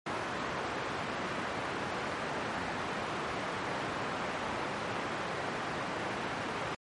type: band-pass noise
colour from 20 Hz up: white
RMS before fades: -36 dBFS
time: 0.06-6.75 s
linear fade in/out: 5 ms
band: 100 to 1400 Hz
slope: 12 dB/octave
effects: MP3 48 kbps